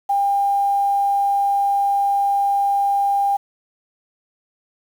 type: tone with quantisation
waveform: sine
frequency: 800 Hz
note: G5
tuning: 35 cents sharp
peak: -15 dBFS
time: 0.09-3.37 s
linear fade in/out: 10 ms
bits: 7
effects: none